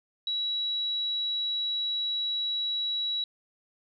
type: tone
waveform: sine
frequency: 3900 Hz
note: B7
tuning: 23 cents flat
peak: -27 dBFS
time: 0.27-3.24 s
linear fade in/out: 2 ms
effects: none